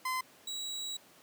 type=tone pair in turn; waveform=30% pulse; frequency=1029 / 3885 Hz; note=C6 / B7; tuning=-29 / -29 cents; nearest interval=octave + major seventh; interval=2300 cents; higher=second; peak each=-29 / -34 dBFS; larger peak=first; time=0.05-0.21 / 0.47-0.97 s; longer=second; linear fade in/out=5 ms; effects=pink hiss -59 dBFS RMS until 1.22 s + high-pass 200 Hz 12 dB/octave